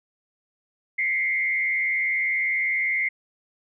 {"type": "tone with frequency modulation", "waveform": "sine", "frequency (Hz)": 2105, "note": "C7", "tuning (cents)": 10, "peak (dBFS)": -21, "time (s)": [0.98, 3.09], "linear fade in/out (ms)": 10, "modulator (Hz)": 100, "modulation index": 0.88, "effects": []}